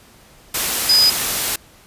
sine tone in noise, 4978 Hz, D#8, in tune, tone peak -10 dBFS, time 0.89-1.1 s, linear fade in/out 5 ms, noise white, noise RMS -20 dBFS, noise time 0.54-1.56 s, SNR +7 dB, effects pink hiss -48 dBFS RMS until 1.86 s + resampled to 32000 Hz

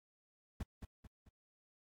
brown noise with echo, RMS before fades -38 dBFS, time 0.6-0.63 s, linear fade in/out 5 ms, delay 220 ms, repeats 3, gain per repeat -7 dB, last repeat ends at 1.29 s, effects AAC 64 kbps

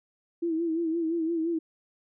sine tone with vibrato, 329.6 Hz, E4, in tune, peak -25 dBFS, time 0.42-1.59 s, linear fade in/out 10 ms, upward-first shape sine, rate 5.8 Hz, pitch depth 65 cents each way, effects none

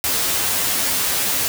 white noise with comb filter, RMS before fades -20 dBFS, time 0.04-1.48 s, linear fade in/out 0 ms, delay 11 ms, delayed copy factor +0.95, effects none

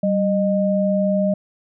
sine tone pair together, 193.4 / 614 Hz, G3 / D#5, -23 / -23 cents, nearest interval octave + minor sixth, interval 2000 cents, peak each -18 / -19 dBFS, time 0.03-1.34 s, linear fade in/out 5 ms, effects none

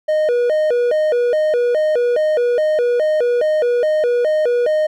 triangle tone with vibrato, 546 Hz, C#5, 26 cents flat, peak -11 dBFS, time 0.08-4.87 s, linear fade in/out 10 ms, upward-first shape square, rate 2.4 Hz, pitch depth 210 cents each way, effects none

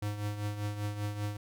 square tone with tremolo, 103.83 Hz, G#2, in tune, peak -31 dBFS, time 0.02-1.37 s, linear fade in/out 5 ms, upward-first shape triangle, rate 5.1 Hz, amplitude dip 65%, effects none

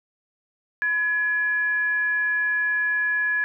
sine tone with frequency modulation, 1691 Hz, G#6, 31 cents sharp, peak -20 dBFS, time 0.82-3.44 s, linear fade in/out 0 ms, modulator 686 Hz, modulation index 0.22, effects none

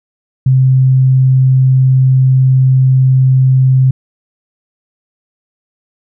sine tone, 130.81 Hz, C3, in tune, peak -5 dBFS, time 0.46-3.91 s, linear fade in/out 5 ms, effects none

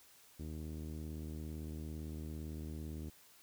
sawtooth tone with low-pass filter, 77.78 Hz, D#2, in tune, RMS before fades -44 dBFS, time 0.39-3.1 s, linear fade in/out 10 ms, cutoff 320 Hz, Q 1.7, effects white hiss -63 dBFS RMS until 3.42 s

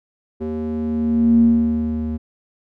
square tone with band-pass filter sweep, 77.7 Hz, D#2, 2 cents flat, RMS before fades -18 dBFS, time 0.4-2.18 s, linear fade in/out 20 ms, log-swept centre 320 to 180 Hz, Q 9.9, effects none

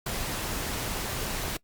pink noise, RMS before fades -32 dBFS, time 0.06-1.57 s, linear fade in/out 5 ms, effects noise-tail reverb RT60 0.1 s tail -23 dB re dry + Opus 48 kbps

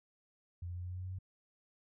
sine tone with pitch steps, 87.31 / 88.17 / 89.04 / 89.92 / 90.81 / 91.7 / 92.61 / 93.52 Hz, F2 / F2 / F2 / F#2 / F#2 / F#2 / F#2 / F#2, 0 / +17 / +34 / -49 / -32 / -15 / +2 / +19 cents, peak -39 dBFS, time 0.62-1.188 s, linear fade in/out 5 ms, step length 71 ms, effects none

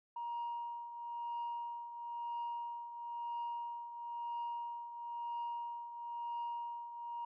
sine tone with tremolo, 945 Hz, A#5, 23 cents sharp, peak -35 dBFS, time 0.16-7.25 s, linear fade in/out 5 ms, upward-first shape triangle, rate 1 Hz, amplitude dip 70%, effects tanh soft clip ceiling -35 dBFS

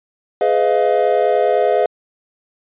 triangle chord, F half-diminished seventh, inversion first, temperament just, 419.1 / 502.9 / 628.6 / 698.5 Hz, Ab4 / Cb5 / Eb5 / F5, +16 / +31 / +18 / 0 cents, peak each -16 dBFS, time 0.41-1.86 s, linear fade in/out 2 ms, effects resampled to 8000 Hz

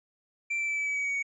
triangle tone with pitch steps, 2349 / 2333 / 2317 / 2301 / 2285 / 2269 / 2253 / 2238 Hz, D7 / D7 / D7 / D7 / D7 / C#7 / C#7 / C#7, 0 / -12 / -24 / -36 / -48 / +40 / +28 / +16 cents, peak -26 dBFS, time 0.5-1.228 s, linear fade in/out 10 ms, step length 91 ms, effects resampled to 22050 Hz

